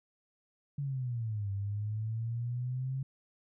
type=exponential two-way sweep; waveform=sine; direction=down then up; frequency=144.6 to 98.2 to 135 Hz; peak=-32 dBFS; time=0.78-3.03 s; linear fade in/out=5 ms; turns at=1.51 s; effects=none